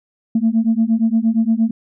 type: beating tone pair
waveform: sine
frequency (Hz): 221.2 / 229.8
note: A3 / A#3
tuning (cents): +9 / -25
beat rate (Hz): 8.6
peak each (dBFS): -15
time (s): 0.35-1.71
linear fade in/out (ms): 5
effects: tanh soft clip ceiling -7 dBFS